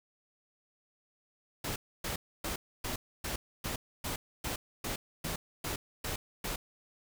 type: noise bursts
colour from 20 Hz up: pink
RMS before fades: -36 dBFS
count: 13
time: 1.64-6.56 s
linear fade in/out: 5 ms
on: 120 ms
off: 280 ms
effects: none